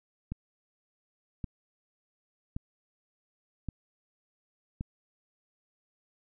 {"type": "click train", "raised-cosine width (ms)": 5, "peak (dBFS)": -22, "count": 5, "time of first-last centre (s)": [0.32, 4.809], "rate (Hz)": 0.891, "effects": []}